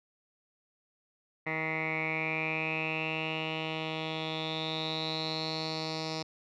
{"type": "tone with low-pass filter sweep", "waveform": "10% pulse", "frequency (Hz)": 158.7, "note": "D#3", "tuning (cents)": 35, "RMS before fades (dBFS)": -34, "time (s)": [1.46, 6.23], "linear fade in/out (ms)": 10, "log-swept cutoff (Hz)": [2000, 4900], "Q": 9.6, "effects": []}